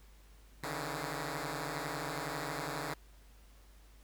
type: tone cluster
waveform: 5% pulse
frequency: 138.4 / 148.1 / 160.3 Hz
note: C#3 / D3 / E3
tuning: -2 / +15 / -48 cents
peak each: -30 dBFS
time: 0.63-2.94 s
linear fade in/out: 5 ms
effects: added 50 Hz sine -56 dBFS peak until 4.03 s + pink hiss -65 dBFS RMS until 4.03 s